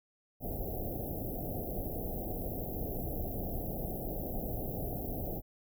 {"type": "band-stop noise", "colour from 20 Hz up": "pink", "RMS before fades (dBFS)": -37, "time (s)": [0.4, 5.42], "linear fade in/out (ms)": 50, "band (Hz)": [770, 12000], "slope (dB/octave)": 96, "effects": []}